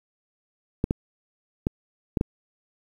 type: clicks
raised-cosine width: 3 ms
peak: -9 dBFS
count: 5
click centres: 0.841 / 0.909 / 1.669 / 2.172 / 2.211 s
effects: 8-bit

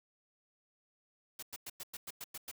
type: noise bursts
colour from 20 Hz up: white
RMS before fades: -44 dBFS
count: 9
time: 1.39-2.514 s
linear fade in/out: 5 ms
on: 36 ms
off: 100 ms
effects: none

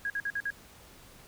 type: tone bursts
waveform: sine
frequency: 1644 Hz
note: G#6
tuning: 18 cents flat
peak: -29 dBFS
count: 5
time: 0.05-0.504 s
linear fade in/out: 2 ms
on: 50 ms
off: 51 ms
effects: pink hiss -54 dBFS RMS until 1.27 s

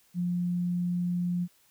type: tone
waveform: sine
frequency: 176.5 Hz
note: F3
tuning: 19 cents sharp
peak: -26 dBFS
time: 0.14-1.48 s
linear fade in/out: 50 ms
effects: white hiss -64 dBFS RMS until 1.7 s

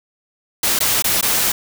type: noise with dropouts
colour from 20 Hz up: white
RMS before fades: -17 dBFS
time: 0.63-1.52 s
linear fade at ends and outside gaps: 5 ms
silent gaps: 0.79-0.804 / 1.023-1.042 / 1.212-1.226 s
effects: none

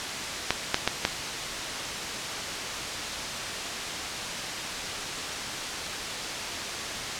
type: clicks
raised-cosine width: 0.2 ms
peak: -3 dBFS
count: 4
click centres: 0.506 / 0.744 / 0.876 / 1.051 s
effects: white hiss -31 dBFS RMS until 7.19 s + low-pass 6000 Hz 12 dB/octave

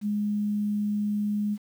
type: tone with quantisation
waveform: sine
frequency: 207.7 Hz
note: G#3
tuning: in tune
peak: -24 dBFS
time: 0.01-1.58 s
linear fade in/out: 50 ms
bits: 9
effects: none

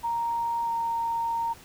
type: tone with pitch glide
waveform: sine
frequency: 932 to 924 Hz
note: A#5 to A#5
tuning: -1 to -16 cents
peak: -25 dBFS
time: 0.03-1.54 s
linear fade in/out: 20 ms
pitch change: -15 cents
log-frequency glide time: 0.64-0.71 s
effects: pink hiss -50 dBFS RMS until 1.64 s

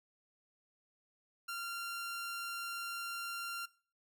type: tone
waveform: sawtooth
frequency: 1383 Hz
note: F6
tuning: 17 cents flat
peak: -35 dBFS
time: 1.48-3.66 s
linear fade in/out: 10 ms
effects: noise-tail reverb RT60 0.4 s tail -20 dB re dry

